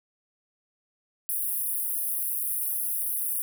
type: high-pass noise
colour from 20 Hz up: pink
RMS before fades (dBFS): -29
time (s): 1.29-3.42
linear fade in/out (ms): 0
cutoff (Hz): 9700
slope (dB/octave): 96
effects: none